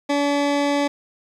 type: tone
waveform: 20% pulse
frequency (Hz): 286.2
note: D4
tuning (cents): -45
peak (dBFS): -13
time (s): 0.09-0.88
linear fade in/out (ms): 10
effects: low-pass 6000 Hz 12 dB/octave + 9-bit